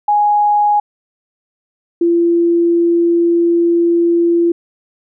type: tone pair in turn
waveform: sine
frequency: 830.6 / 340.9 Hz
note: G#5 / F4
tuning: 0 / -42 cents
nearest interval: octave + minor third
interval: 1542 cents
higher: first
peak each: -9 dBFS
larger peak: neither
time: 0.08-0.8 / 2.01-4.52 s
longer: second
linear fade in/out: 5 ms
effects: none